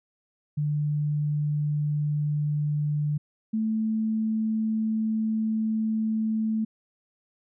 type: tone pair in turn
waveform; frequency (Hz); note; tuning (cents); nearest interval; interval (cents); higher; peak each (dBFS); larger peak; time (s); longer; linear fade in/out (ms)
sine; 148.4 / 219.6; D3 / A3; +18 / -3; perfect fifth; 679; second; -23; neither; 0.57-3.18 / 3.53-6.65; second; 10
effects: none